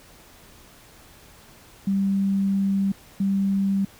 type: tone pair in turn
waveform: sine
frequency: 196 / 196 Hz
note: G3 / G3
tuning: 0 / 0 cents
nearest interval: unison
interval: 0 cents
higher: neither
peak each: -19 dBFS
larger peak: neither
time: 1.87-2.92 / 3.2-3.85 s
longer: first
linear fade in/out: 5 ms
effects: pink hiss -50 dBFS RMS until 3.99 s